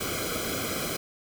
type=noise with comb filter; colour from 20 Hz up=pink; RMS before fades=-31 dBFS; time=0-0.97 s; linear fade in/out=10 ms; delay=1.1 ms; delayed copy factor=-0.9; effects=none